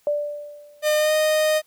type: tone with exponential decay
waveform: sine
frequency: 587.3 Hz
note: D5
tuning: in tune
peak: -17 dBFS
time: 0.07-0.99 s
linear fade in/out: 1 ms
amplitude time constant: 200 ms
type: tone with pitch glide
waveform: 45% pulse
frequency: 607 to 618 Hz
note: D#5 to D#5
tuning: -43 to -12 cents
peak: -17 dBFS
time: 0.82-1.62 s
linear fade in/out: 50 ms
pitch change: +31 cents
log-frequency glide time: 0.97-1.13 s
effects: white hiss -62 dBFS RMS until 1.66 s